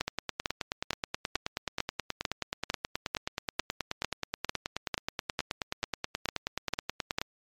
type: two click trains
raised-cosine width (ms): 0.2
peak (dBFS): -13 / -11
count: 68 / 17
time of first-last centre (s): 0.08-7.215 / 0.01-7.185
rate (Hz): 9.39 / 2.23
effects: MP3 96 kbps